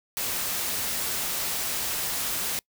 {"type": "noise", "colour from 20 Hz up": "white", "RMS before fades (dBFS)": -29, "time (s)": [0.17, 2.59], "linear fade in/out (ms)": 0, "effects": ["noise-tail reverb RT60 0.1 s tail -26 dB re dry"]}